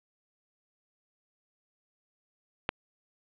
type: click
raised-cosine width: 0.3 ms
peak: -10 dBFS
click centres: 2.691 s
effects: resampled to 8000 Hz + 7-bit